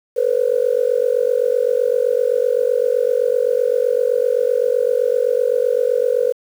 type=tone with amplitude modulation; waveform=sine; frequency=493.7 Hz; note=B4; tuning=1 cent flat; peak=-9 dBFS; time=0.16-6.33 s; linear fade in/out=20 ms; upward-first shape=sine; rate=47.8 Hz; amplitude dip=100%; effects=tanh soft clip ceiling -5 dBFS + 7-bit